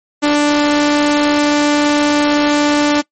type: tone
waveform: sawtooth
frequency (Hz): 293.7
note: D4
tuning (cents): 0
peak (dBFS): -6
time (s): 0.22-3.02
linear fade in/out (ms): 20
effects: noise-tail reverb RT60 0.1 s tail -21 dB re dry + MP3 32 kbps